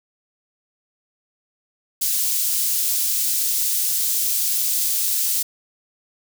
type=high-pass noise; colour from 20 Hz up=white; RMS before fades=-21 dBFS; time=2.01-5.43 s; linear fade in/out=10 ms; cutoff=5200 Hz; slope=12 dB/octave; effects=none